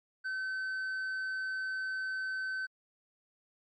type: tone with tanh clipping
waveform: sine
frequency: 1530 Hz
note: G6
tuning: 42 cents flat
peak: -34 dBFS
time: 0.24-2.67 s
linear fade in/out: 20 ms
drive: 4 dB
effects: MP3 48 kbps